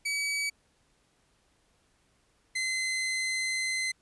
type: tone pair in turn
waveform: sawtooth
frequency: 2280 / 2057 Hz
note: C#7 / C7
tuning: +48 / -30 cents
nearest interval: major second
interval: 178 cents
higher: first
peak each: -25 dBFS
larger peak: neither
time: 0.05-0.5 / 2.55-3.92 s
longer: second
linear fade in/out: 10 ms
effects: pink hiss -69 dBFS RMS until 4.01 s + resampled to 24000 Hz